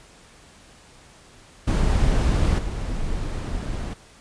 brown noise with level steps, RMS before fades -19 / -27 dBFS, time 1.67-3.94 s, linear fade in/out 10 ms, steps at 2.58 s, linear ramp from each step 10 ms, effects pink hiss -50 dBFS RMS until 4.2 s + resampled to 22050 Hz

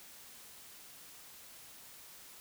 silence, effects white hiss -54 dBFS RMS until 2.4 s

